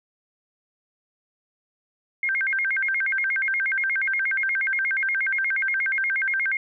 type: tone with vibrato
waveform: sine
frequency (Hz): 1831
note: A#6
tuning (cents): -32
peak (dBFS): -21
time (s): 2.23-6.57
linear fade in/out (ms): 2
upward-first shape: square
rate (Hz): 8.4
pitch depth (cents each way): 270
effects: none